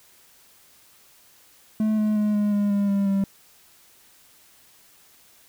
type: tone with pitch steps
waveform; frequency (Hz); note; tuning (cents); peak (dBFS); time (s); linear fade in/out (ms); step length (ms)
triangle; 216.2 / 213.2 / 210.3 / 207.4 / 204.5 / 201.7 / 198.94 / 196.21; A3 / G#3 / G#3 / G#3 / G#3 / G3 / G3 / G3; -30 / +46 / +22 / -2 / -26 / +50 / +26 / +2; -17; 1.8-3.24; 2; 180
effects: white hiss -55 dBFS RMS until 5.48 s